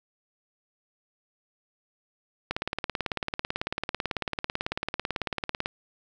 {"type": "click train", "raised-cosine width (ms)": 0.3, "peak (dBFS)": -12, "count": 58, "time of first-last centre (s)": [2.51, 5.659], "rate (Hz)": 18.1, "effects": []}